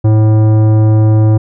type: tone with tanh clipping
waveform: sine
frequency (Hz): 108.6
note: A2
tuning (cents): -22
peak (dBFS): -7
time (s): 0.04-1.38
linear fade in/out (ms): 10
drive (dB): 14
effects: none